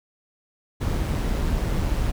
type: noise with amplitude modulation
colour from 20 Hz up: brown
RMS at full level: -22 dBFS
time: 0.8-2.12 s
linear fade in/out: 20 ms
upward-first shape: sine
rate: 155 Hz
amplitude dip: 35%
effects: none